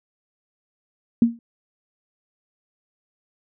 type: tone with exponential decay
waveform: sine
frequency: 233.1 Hz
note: A#3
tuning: in tune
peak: -8 dBFS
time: 1.22-1.39 s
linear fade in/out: 2 ms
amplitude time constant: 36 ms
effects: none